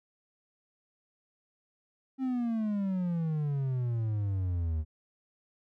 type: exponential sweep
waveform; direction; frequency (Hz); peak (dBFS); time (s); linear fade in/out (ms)
triangle; down; 267.8 to 76.2; -26; 2.18-4.85; 50
effects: none